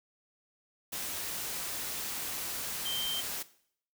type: tone in noise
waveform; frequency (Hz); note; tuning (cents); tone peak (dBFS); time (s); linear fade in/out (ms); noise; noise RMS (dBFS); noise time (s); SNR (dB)
sine; 3136; G7; 0; -33; 2.85-3.21; 10; white; -37; 0.92-3.43; +1
effects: noise-tail reverb RT60 0.6 s tail -17 dB re dry